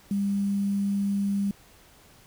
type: tone with quantisation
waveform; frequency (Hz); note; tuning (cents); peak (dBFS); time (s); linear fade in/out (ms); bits
sine; 199.7; G3; +32; -23; 0.11-1.51; 2; 8
effects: pink hiss -55 dBFS RMS until 2.26 s